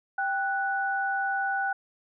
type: tone pair together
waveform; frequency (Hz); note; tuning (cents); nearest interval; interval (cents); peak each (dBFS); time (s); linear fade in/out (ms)
sine; 785.2 / 1480; G5 / F#6; +3 / 0; major seventh; 1097; -28; 0.18-1.73; 5
effects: none